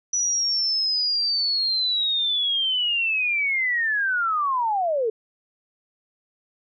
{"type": "linear sweep", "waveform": "sine", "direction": "down", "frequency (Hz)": [5920, 423.7], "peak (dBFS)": -20, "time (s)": [0.13, 5.1], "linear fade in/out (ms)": 5, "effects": []}